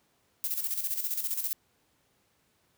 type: noise with tremolo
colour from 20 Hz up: violet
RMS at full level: -30 dBFS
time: 0.44-1.53 s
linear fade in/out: 0 ms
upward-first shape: square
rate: 15 Hz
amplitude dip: 60%
effects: pink hiss -70 dBFS RMS until 2.77 s + high-pass 80 Hz 12 dB/octave